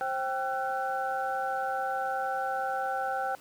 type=tone cluster; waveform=sine; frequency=530 / 781 / 1351 / 1500 Hz; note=C5 / G5 / E6 / F#6; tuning=+22 / -7 / +42 / +23 cents; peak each=-36 / -30 / -38 / -37 dBFS; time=0.01-3.35 s; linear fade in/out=0 ms; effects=pink hiss -54 dBFS RMS until 3.4 s + high-pass 150 Hz 12 dB/octave